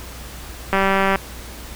click train, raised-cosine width 0.5 ms, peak -3 dBFS, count 84, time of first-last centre 0.73-1.158 s, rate 194 Hz, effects added 60 Hz sine -36 dBFS peak until 1.75 s + pink hiss -37 dBFS RMS until 1.75 s

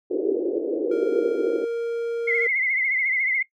pink band-pass noise, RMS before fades -24 dBFS, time 0.1-1.65 s, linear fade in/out 10 ms, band 330 to 480 Hz, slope 48 dB/octave
triangle tone, 466.2 Hz, A#4, in tune, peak -21 dBFS, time 0.91-2.47 s, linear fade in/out 5 ms
sine tone with vibrato, 2093 Hz, C7, in tune, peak -20 dBFS, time 2.27-3.43 s, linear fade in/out 10 ms, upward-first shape triangle, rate 14 Hz, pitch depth 95 cents each way
effects noise-tail reverb RT60 0.1 s tail -18 dB re dry

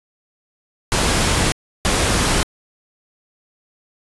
pink noise bursts at uneven times, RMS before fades -17 dBFS, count 2, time 0.92-1.52 / 1.85-2.43 s, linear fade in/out 0 ms, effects resampled to 24000 Hz

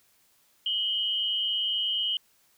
sine tone pair together, 2929 / 3138 Hz, F#7 / G7, -18 / +1 cents, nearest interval minor second, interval 119 cents, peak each -28 dBFS, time 0.66-2.17 s, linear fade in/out 2 ms, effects white hiss -65 dBFS RMS until 2.57 s

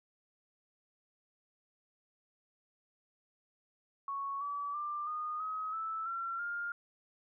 sine tone with pitch steps, 1108.7 / 1147.1 / 1186.9 / 1228 / 1270.6 / 1314.7 / 1360.2 / 1407.4 Hz, C#6 / D6 / D6 / D#6 / D#6 / E6 / F6 / F6, 0 / -41 / +18 / -23 / +36 / -5 / -46 / +13 cents, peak -35 dBFS, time 4.08-6.72 s, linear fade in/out 2 ms, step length 330 ms, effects none

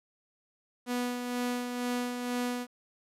sawtooth tone with tremolo, 245.4 Hz, B3, 11 cents flat, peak -25 dBFS, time 0.86-2.67 s, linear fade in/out 50 ms, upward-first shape sine, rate 2.1 Hz, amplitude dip 45%, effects resampled to 32000 Hz + 10-bit

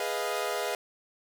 sawtooth chord, F half-diminished seventh, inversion first, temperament equal, 415.3 / 493.9 / 622.3 / 698.5 Hz, Ab4 / Cb5 / Eb5 / F5, 0 / 0 / 0 / 0 cents, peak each -31 dBFS, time 0-0.75 s, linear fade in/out 2 ms, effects none

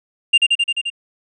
triangle tone with echo, 2794 Hz, F7, in tune, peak -6 dBFS, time 0.33-0.38 s, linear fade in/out 10 ms, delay 87 ms, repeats 6, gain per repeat -2 dB, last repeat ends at 0.902 s, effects resampled to 24000 Hz

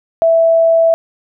sine tone, 659.3 Hz, E5, in tune, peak -7 dBFS, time 0.22-0.94 s, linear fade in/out 0 ms, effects none

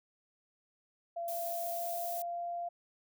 sine tone with pitch glide, 682 to 693.1 Hz, F5 to F5, -41 to -13 cents, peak -35 dBFS, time 1.16-2.69 s, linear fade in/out 10 ms, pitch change +28 cents, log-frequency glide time 1.47-2.43 s
violet noise, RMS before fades -42 dBFS, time 1.28-2.22 s, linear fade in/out 2 ms
effects none

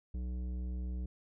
triangle tone with tanh clipping, 61.74 Hz, B1, in tune, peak -37 dBFS, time 0.14-1.06 s, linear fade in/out 5 ms, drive 16 dB, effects none

